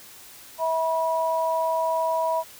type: tone pair together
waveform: sine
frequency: 649 / 971.3 Hz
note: E5 / B5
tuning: -27 / -29 cents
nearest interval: perfect fifth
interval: 698 cents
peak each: -24 / -24 dBFS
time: 0.58-2.44 s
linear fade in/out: 50 ms
effects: white hiss -46 dBFS RMS until 2.59 s